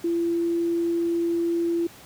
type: tone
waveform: sine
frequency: 338.9 Hz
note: E4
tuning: 48 cents sharp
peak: -21 dBFS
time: 0.04-1.87 s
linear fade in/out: 5 ms
effects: pink hiss -47 dBFS RMS until 2.05 s + high-pass 80 Hz 12 dB/octave